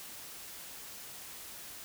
silence, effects white hiss -47 dBFS RMS until 1.84 s

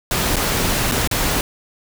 pink noise with dropouts, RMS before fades -19 dBFS, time 0.11-1.41 s, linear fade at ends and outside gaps 1 ms, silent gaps 0.359-0.366 / 0.914-0.92 / 1.075-1.112 s, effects none

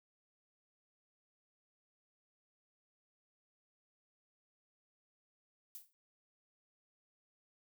violet noise with exponential decay, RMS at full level -45 dBFS, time 5.75-5.93 s, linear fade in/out 0 ms, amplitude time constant 38 ms, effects none

